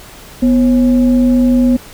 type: tone with frequency modulation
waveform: sine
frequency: 246.9 Hz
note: B3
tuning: in tune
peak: -7 dBFS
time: 0.42-1.77 s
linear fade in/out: 10 ms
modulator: 293 Hz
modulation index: 0.42
effects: pink hiss -36 dBFS RMS until 1.93 s